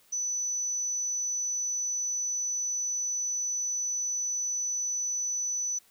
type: tone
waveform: sine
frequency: 5980 Hz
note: F#8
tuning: 17 cents sharp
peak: -28 dBFS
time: 0.12-5.79 s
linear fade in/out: 10 ms
effects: white hiss -62 dBFS RMS until 5.9 s